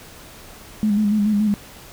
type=tone with vibrato; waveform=sine; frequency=209.2 Hz; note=G#3; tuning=13 cents sharp; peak=-15 dBFS; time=0.83-1.54 s; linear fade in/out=0 ms; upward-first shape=square; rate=7 Hz; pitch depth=42 cents each way; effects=pink hiss -42 dBFS RMS until 1.92 s